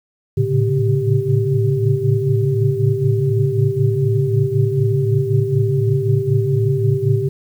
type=tone cluster; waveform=sine; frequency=109.1 / 113.1 / 135.8 / 141 / 391.6 Hz; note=A2 / A2 / C#3 / C#3 / G4; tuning=-14 / +48 / -35 / +30 / -2 cents; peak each=-20 dBFS; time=0.37-7.29 s; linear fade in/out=10 ms; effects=8-bit